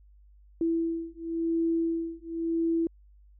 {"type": "beating tone pair", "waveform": "sine", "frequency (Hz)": [330.6, 331.54], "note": ["E4", "E4"], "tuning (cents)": [5, 10], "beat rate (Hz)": 0.94, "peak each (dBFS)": -29, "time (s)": [0.61, 2.87], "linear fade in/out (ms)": 2, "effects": ["added 50 Hz sine -53 dBFS peak until 3.39 s"]}